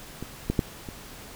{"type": "clicks", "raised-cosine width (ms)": 3, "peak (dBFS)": [-20, -11, -8, -22], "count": 4, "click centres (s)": [0.226, 0.5, 0.592, 0.888], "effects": ["pink hiss -44 dBFS RMS until 1.35 s"]}